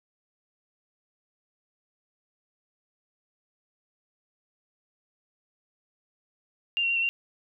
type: tone with pitch steps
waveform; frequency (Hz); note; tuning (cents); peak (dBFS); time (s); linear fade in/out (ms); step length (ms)
sine; 2791 / 2736 / 2766 / 2709 / 2767; F7 / F7 / F7 / E7 / F7; -2 / -36 / -17 / +47 / -17; -23; 6.77-7.09; 0; 64
effects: none